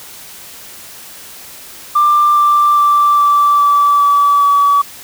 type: tone with pitch steps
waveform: sine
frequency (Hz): 1186 / 1178.5 / 1171 / 1163.6 / 1156.2 / 1148.9 / 1141.6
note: D6 / D6 / D6 / D6 / D6 / D6 / D6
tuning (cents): +17 / +6 / -5 / -16 / -27 / -38 / -49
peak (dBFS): -6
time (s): 1.95-4.82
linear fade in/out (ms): 10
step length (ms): 410
effects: tanh soft clip ceiling -3 dBFS + white hiss -34 dBFS RMS until 5.03 s